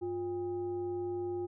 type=tone with frequency modulation; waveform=sine; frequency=354.3 Hz; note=F4; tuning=25 cents sharp; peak=-33 dBFS; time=0.01-1.47 s; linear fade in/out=20 ms; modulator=451 Hz; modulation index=0.44; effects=none